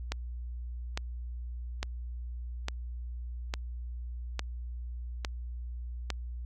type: click train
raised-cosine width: 0.2 ms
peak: -15 dBFS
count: 8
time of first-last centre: 0.12-6.103 s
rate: 1.17 Hz
effects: added 60 Hz sine -36 dBFS peak until 6.45 s